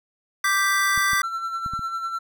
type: chord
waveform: square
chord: G major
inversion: second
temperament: equal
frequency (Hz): 1174.7 / 1568 / 1975.5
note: D6 / G6 / B6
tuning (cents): 0 / 0 / 0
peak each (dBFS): -24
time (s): 0.44-1.22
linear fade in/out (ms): 5
type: clicks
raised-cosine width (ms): 5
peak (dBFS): -24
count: 5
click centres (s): 0.977 / 1.133 / 1.662 / 1.736 / 1.793
type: tone with tremolo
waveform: triangle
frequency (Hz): 1347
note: E6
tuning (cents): +37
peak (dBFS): -22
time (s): 1.23-2.19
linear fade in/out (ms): 10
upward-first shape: sine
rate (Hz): 10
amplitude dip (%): 50
effects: none